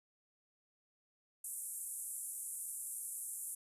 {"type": "band-pass noise", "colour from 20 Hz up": "pink", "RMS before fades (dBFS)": -44, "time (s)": [1.44, 3.55], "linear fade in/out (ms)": 5, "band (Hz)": [8300, 12000], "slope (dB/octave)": 48, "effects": ["resampled to 32000 Hz"]}